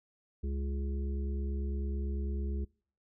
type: harmonic tone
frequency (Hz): 69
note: C#2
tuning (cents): -7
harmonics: 1 / 3 / 5 / 6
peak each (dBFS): -32 / -42 / -46 / -48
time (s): 0.43-2.65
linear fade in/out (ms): 10
effects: noise-tail reverb RT60 0.5 s tail -25 dB re dry

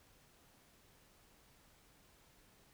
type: silence
effects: pink hiss -67 dBFS RMS until 2.73 s

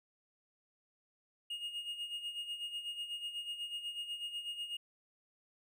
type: tone with tremolo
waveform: triangle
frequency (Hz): 2855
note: F7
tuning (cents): +37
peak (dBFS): -35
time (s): 1.5-4.77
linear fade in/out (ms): 5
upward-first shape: sine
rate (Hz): 8.1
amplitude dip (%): 65
effects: none

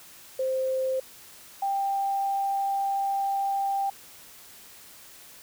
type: tone pair in turn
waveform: sine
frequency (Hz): 523 / 789.2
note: C5 / G5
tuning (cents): -1 / +11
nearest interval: perfect fifth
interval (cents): 712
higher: second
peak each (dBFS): -24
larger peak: neither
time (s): 0.39-1 / 1.62-3.9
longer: second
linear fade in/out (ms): 5
effects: white hiss -49 dBFS RMS until 5.42 s

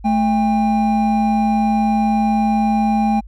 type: tone pair together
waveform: triangle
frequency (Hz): 218 / 802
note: A3 / G5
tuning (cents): -16 / +39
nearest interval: octave + major seventh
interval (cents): 2255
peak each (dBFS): -13 / -16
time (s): 0.04-3.21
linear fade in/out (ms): 20
effects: added 50 Hz sine -34 dBFS peak until 3.27 s

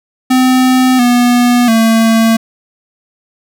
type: tone with pitch steps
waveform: square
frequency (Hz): 256.4 / 243.4 / 225.4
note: C4 / B3 / A3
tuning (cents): -35 / -25 / +42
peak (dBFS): -7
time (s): 0.3-2.37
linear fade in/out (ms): 10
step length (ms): 690
effects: none

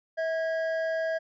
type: tone pair together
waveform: triangle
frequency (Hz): 647.7 / 1642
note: E5 / G#6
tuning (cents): -31 / -20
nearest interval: octave + major third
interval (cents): 1611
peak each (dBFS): -25 / -33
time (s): 0.17-1.19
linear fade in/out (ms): 20
effects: resampled to 16000 Hz

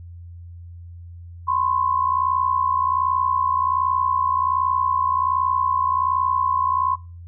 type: tone pair together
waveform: sine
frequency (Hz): 1015 / 1076.3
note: B5 / C6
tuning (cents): +47 / +49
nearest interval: minor second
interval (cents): 102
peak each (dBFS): -21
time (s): 1.47-6.96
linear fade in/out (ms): 20
effects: noise-tail reverb RT60 0.3 s tail -17 dB re dry + added 86 Hz sine -36 dBFS peak until 7.27 s

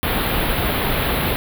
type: band-stop noise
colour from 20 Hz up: pink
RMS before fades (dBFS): -20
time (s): 0.03-1.36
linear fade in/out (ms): 0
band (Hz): 4000 to 11000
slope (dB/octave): 48
effects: none

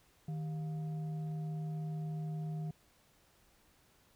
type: tone with frequency modulation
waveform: sine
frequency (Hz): 155.56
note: D#3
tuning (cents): 0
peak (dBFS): -36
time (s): 0.28-2.71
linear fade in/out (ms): 5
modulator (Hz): 550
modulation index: 0.25
effects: pink hiss -68 dBFS RMS until 4.15 s

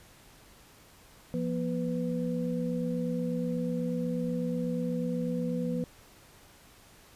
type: tone cluster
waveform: sine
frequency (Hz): 172.8 / 241 / 498.5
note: F3 / B3 / B4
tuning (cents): -18 / -42 / +16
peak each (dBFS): -32 / -32 / -35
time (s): 1.34-5.84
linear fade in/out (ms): 0
effects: pink hiss -56 dBFS RMS until 7.15 s + resampled to 32000 Hz

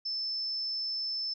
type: tone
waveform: sine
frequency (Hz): 5274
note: E8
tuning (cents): 0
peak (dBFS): -31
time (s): 0.05-1.34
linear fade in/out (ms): 10
effects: none

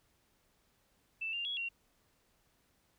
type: tone with pitch steps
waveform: sine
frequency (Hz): 2652 / 2791 / 3343 / 2750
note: E7 / F7 / G#7 / F7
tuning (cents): +10 / -2 / +11 / -27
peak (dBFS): -35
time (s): 1.21-1.69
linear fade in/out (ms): 10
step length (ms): 120
effects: pink hiss -73 dBFS RMS until 2.98 s

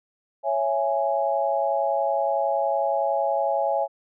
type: chord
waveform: sine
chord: C# minor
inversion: none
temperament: just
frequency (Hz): 554.4 / 665.2 / 831.5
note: C#5 / E5 / G#5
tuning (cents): 0 / +16 / +2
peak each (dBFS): -25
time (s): 0.43-3.88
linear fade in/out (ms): 50
effects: none

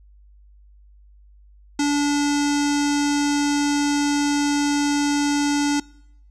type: tone with low-pass filter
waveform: square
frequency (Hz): 289.1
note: D4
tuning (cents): -27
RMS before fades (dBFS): -20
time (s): 1.79-5.8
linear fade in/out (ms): 5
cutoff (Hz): 6900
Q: 2.7
effects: noise-tail reverb RT60 0.8 s tail -24 dB re dry + added 50 Hz sine -47 dBFS peak until 6.3 s

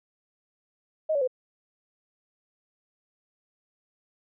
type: tone with pitch steps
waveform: sine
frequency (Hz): 627 / 565.1 / 509.3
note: D#5 / C#5 / C5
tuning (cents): +13 / +33 / -47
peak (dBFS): -22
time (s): 1.09-1.276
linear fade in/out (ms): 10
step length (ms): 62
effects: none

